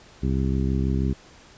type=harmonic tone; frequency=66.2 Hz; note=C2; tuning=21 cents sharp; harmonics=1 / 2 / 3 / 4 / 5 / 6; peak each=-24 / -26 / -27 / -31 / -34 / -35 dBFS; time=0.22-1.14 s; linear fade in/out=20 ms; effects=pink hiss -50 dBFS RMS until 1.57 s + resampled to 16000 Hz